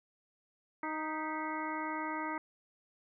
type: harmonic tone with a mistuned harmonic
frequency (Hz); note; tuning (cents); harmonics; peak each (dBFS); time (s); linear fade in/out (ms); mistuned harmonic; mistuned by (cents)
311.1; D#4; 0; 1 / 2 / 3 / 4 / 5 / 6 / 7; -40 / -46 / -39 / -42 / -46 / -45 / -47; 0.83-2.38; 2; 6; +90
effects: none